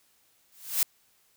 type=noise with exponential growth; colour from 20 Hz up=blue; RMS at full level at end=-21 dBFS; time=0.52-0.83 s; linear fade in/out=2 ms; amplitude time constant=66 ms; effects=white hiss -66 dBFS RMS until 1.36 s